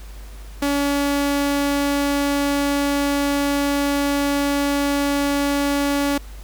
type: tone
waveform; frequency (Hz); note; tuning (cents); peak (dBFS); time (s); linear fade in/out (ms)
sawtooth; 283.7; C#4; +40; -14; 0.62-6.18; 5
effects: added 50 Hz sine -34 dBFS peak until 6.43 s + pink hiss -46 dBFS RMS until 6.43 s

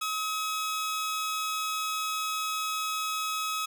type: tone pair together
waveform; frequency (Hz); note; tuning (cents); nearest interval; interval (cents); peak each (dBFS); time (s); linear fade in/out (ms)
sawtooth; 1275 / 3380; D#6 / G#7; +42 / +30; octave + perfect fourth; 1688; -26 / -35; 0.01-3.66; 10
effects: none

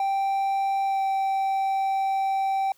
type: tone with pitch glide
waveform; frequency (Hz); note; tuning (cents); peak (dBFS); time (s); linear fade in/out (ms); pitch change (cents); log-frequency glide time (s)
triangle; 783 to 776.7; G5 to G5; -2 to -16; -20; 0-2.72; 2; -14; 0.85-1.02
effects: white hiss -61 dBFS RMS until 2.77 s

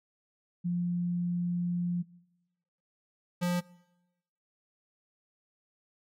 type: tone pair in turn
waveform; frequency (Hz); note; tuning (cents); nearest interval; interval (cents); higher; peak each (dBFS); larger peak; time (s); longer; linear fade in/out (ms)
sine / square; 175.2 / 176.62; F3 / F3; +6 / +20; unison; 14; second; -27; neither; 0.64-2.03 / 3.41-3.61; first; 20
effects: noise-tail reverb RT60 1.0 s tail -23 dB re dry + MP3 64 kbps

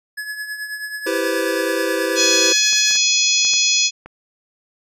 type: tone with tremolo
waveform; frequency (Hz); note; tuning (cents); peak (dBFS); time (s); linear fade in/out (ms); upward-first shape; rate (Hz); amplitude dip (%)
square; 1700; G#6; +40; -24; 0.17-2.97; 10; triangle; 9.3; 65
type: chord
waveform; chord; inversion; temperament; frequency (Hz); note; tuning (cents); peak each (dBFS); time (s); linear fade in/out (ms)
square; C major seventh; first; equal; 329.6 / 392 / 493.9 / 523.3; E4 / G4 / B4 / C5; 0 / 0 / 0 / 0; -25; 1.06-2.53; 10
type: harmonic tone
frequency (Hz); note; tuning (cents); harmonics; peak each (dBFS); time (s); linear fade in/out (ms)
841; G#5; +22; 3 / 4 / 5 / 6 / 7 / 8; -21 / -21 / -21 / -21 / -21 / -21; 2.15-3.91; 50
type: clicks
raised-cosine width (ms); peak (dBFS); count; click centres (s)
0.5; -21; 6; 2.73 / 2.91 / 2.955 / 3.45 / 3.536 / 4.06
effects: resampled to 32000 Hz

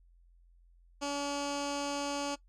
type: tone with low-pass filter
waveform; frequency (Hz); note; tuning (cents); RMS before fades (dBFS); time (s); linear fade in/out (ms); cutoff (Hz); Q
15% pulse; 284.8; C#4; +47; -35; 1.01-2.36; 20; 6500; 2.3
effects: noise-tail reverb RT60 0.1 s tail -19 dB re dry + added 43 Hz sine -59 dBFS peak until 2.48 s

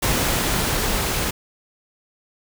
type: noise with level ramp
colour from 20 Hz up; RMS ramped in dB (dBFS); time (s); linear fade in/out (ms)
pink; -20 to -23; 0.02-1.31; 10
effects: none

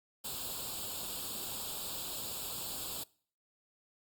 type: noise with comb filter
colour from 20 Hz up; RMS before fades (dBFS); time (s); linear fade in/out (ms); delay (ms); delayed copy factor
white; -40; 0.24-3.04; 10; 0.25; +0.85
effects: noise-tail reverb RT60 0.5 s tail -23 dB re dry + Opus 48 kbps

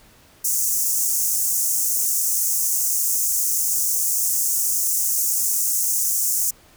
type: high-pass noise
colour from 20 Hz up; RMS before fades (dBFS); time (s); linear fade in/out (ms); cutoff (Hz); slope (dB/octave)
pink; -21; 0.44-6.51; 10; 6100; 48
effects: pink hiss -52 dBFS RMS until 6.76 s

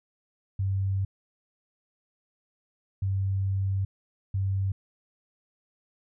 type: tone bursts at uneven times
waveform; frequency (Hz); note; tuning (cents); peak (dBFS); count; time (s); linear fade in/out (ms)
sine; 96.9; G2; -20; -24; 3; 0.59-1.05 / 3.02-3.85 / 4.34-4.72; 5
effects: none

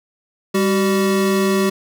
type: tone pair together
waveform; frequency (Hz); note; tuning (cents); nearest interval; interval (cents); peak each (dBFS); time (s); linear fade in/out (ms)
square; 198.47 / 380; G3 / F#4; +22 / +46; major seventh; 1124; -18; 0.54-1.7; 10
effects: none

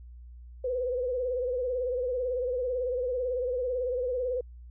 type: tone with vibrato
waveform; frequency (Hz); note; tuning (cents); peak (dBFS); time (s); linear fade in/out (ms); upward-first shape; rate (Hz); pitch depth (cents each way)
sine; 501; B4; +25; -27; 0.64-4.41; 5; sine; 18; 68
effects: added 60 Hz sine -44 dBFS peak until 4.7 s

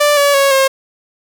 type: tone with pitch steps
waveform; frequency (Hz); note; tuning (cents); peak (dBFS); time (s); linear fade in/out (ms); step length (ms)
sawtooth; 587.3 / 569.9 / 553.1 / 536.7; D5 / C#5 / C#5 / C5; 0 / +48 / -4 / +44; -5; 0-0.68; 10; 170
effects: none

